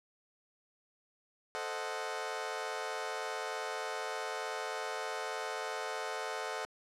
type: chord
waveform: 20% pulse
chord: A diminished seventh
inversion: none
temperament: equal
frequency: 440 / 523.3 / 622.3 / 740 Hz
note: A4 / C5 / Eb5 / Gb5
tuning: 0 / 0 / 0 / 0 cents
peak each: -36 / -38 / -38 / -37 dBFS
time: 1.55-6.65 s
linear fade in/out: 0 ms
effects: low-pass 8000 Hz 12 dB/octave